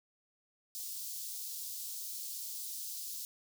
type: high-pass noise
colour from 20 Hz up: white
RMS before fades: -42 dBFS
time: 0.75-3.25 s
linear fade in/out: 0 ms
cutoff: 4200 Hz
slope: 24 dB/octave
effects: none